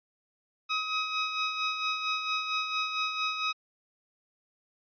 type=tone with tremolo; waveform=15% pulse; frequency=1268 Hz; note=D#6; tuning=32 cents sharp; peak=-20 dBFS; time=0.69-3.53 s; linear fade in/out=20 ms; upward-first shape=sine; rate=4.4 Hz; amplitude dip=50%; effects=resampled to 11025 Hz